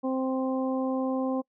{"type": "harmonic tone", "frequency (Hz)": 261.6, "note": "C4", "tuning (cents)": 0, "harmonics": [1, 2, 3, 4], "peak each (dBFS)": [-27, -31, -37, -39], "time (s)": [0.03, 1.42], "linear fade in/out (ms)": 20, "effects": ["noise-tail reverb RT60 0.1 s tail -25 dB re dry"]}